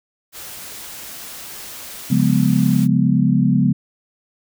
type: noise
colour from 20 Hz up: white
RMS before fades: -34 dBFS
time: 0.32-2.88 s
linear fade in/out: 50 ms
type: chord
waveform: sine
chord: C# dominant seventh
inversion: none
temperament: equal with one note detuned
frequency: 138.59 / 177.56 / 207.7 / 246.9 Hz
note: C#3 / E#3 / G#3 / B3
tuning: 0 / +29 / 0 / 0 cents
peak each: -18 dBFS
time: 2.1-3.73 s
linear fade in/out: 10 ms
effects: none